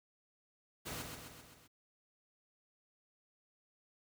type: noise with echo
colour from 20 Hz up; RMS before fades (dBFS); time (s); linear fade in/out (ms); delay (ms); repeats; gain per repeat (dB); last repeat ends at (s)
pink; -43; 0.85-1.03; 20; 130; 5; -4; 1.68
effects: high-pass 60 Hz 12 dB/octave